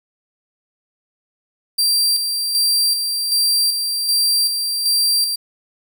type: tone with tremolo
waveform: sawtooth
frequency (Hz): 4715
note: D8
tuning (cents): +6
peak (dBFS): -11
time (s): 1.78-5.36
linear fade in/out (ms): 10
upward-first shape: square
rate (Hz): 1.3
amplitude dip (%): 45
effects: 8-bit